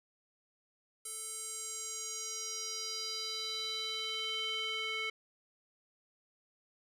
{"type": "tone with band-pass filter sweep", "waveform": "square", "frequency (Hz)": 440, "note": "A4", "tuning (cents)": 0, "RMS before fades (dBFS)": -39, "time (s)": [1.05, 5.1], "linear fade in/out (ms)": 5, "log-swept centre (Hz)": [9400, 2500], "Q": 3.9, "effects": []}